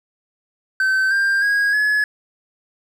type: tone with pitch steps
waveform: triangle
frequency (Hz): 1539 / 1590.5 / 1643.8 / 1698.8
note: G6 / G6 / G#6 / G#6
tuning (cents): -32 / +25 / -18 / +39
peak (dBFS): -13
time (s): 0.8-2.04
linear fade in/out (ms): 2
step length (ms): 310
effects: none